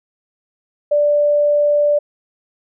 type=tone; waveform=sine; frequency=587 Hz; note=D5; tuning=1 cent flat; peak=-11 dBFS; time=0.91-1.99 s; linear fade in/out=10 ms; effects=none